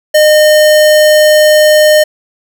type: tone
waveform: square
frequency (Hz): 610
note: D#5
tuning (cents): -34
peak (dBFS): -4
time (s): 0.14-2.04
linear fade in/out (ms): 10
effects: none